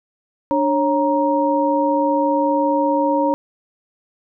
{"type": "tone cluster", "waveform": "sine", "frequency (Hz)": [294.2, 549, 938], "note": ["D4", "C#5", "A#5"], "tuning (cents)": [3, -17, 11], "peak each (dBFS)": -19, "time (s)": [0.51, 3.34], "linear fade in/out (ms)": 0, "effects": []}